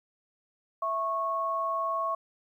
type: tone pair together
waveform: sine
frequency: 659.6 / 1100 Hz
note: E5 / C#6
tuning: +1 / -14 cents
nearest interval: major sixth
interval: 885 cents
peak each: -33 / -28 dBFS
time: 0.82-2.15 s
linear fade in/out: 5 ms
effects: 11-bit

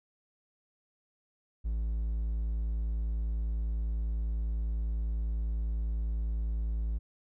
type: tone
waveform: triangle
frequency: 55 Hz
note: A1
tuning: in tune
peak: -27 dBFS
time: 1.64-6.99 s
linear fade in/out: 20 ms
effects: none

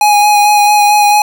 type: tone with vibrato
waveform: square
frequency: 830.6 Hz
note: G#5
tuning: in tune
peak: -6 dBFS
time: 0.01-1.22 s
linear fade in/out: 2 ms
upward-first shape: sine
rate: 4.5 Hz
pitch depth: 17 cents each way
effects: none

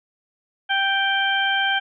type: harmonic tone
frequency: 784 Hz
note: G5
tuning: in tune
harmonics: 1 / 2 / 3 / 4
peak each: -24 / -21 / -29 / -24 dBFS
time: 0.69-1.8 s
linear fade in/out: 20 ms
effects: none

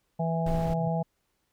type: harmonic tone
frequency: 164.81 Hz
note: E3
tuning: in tune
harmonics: 1 / 3 / 4 / 5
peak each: -27 / -36 / -32 / -34 dBFS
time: 0.19-1.03 s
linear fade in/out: 10 ms
type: noise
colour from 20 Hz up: brown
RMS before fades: -32 dBFS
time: 0.46-0.74 s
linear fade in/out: 5 ms
type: tone with exponential growth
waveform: sine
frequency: 133.1 Hz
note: C3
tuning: 30 cents sharp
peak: -30 dBFS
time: 0.59-0.88 s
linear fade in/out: 5 ms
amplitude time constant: 63 ms
effects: pink hiss -75 dBFS RMS until 1.52 s

